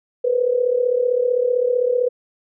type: tone with amplitude modulation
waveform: sine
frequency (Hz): 493.9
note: B4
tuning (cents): 0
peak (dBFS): -12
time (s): 0.24-2.09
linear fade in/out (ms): 10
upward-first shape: sine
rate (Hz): 35.6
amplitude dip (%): 75
effects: none